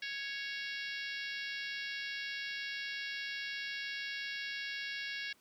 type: harmonic tone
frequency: 554.4 Hz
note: C#5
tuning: in tune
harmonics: 3 / 4 / 5 / 6 / 7 / 8 / 9 / 10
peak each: -42 / -44 / -46 / -48 / -49 / -50 / -51 / -52 dBFS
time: 0.02-5.33 s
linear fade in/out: 5 ms
effects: pink hiss -67 dBFS RMS until 5.4 s + high-pass 150 Hz 12 dB/octave